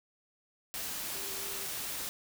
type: tone in noise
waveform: sine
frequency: 392 Hz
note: G4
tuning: in tune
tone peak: -49 dBFS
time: 1.15-1.66 s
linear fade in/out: 0 ms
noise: white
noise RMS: -38 dBFS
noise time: 0.74-2.09 s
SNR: -14 dB
effects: none